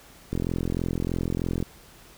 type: click train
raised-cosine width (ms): 3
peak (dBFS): -14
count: 57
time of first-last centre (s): 0.33-1.626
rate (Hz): 43.2
effects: pink hiss -51 dBFS RMS until 2.17 s